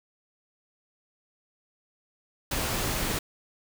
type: noise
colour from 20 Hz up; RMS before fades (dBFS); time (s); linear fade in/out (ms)
pink; -29; 2.51-3.19; 5
effects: none